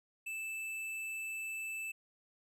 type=tone with tanh clipping; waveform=triangle; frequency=2637 Hz; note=E7; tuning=in tune; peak=-40 dBFS; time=0.26-1.92 s; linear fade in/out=10 ms; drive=17 dB; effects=none